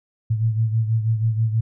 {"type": "beating tone pair", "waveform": "sine", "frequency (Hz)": [110.8, 117], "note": ["A2", "A#2"], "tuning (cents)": [13, 7], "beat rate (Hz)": 6.2, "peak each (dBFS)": [-18, -25], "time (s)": [0.3, 1.61], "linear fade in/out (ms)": 10, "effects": []}